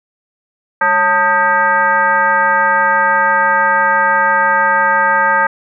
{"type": "tone with frequency modulation", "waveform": "sine", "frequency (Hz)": 1242, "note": "D#6", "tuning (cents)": -3, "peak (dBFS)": -9, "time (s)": [0.81, 5.47], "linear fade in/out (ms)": 5, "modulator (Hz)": 345, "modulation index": 1.6, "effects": []}